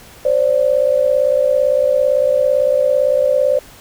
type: tone pair together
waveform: sine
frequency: 523.2 / 581 Hz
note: C5 / D5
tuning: 0 / -19 cents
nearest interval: major second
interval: 181 cents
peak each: -14 dBFS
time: 0.25-3.59 s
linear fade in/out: 5 ms
effects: pink hiss -41 dBFS RMS until 3.8 s